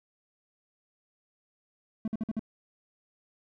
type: tone bursts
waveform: triangle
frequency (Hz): 220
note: A3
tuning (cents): 0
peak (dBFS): -26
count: 5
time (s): 2.05-2.394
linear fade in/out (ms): 2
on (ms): 28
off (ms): 51
effects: none